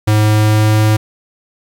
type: tone with pitch glide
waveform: square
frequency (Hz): 106.8 to 107.85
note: G#2 to A2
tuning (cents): +49 to -34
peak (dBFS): -9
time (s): 0.07-0.97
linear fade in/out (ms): 10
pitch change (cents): +17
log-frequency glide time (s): 0.22-0.83
effects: 8-bit